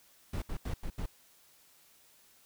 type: noise bursts at uneven times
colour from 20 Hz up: brown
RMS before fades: -35 dBFS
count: 5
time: 0.33-0.42 / 0.49-0.57 / 0.65-0.74 / 0.83-0.9 / 0.98-1.06 s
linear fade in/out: 5 ms
effects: white hiss -63 dBFS RMS until 2.45 s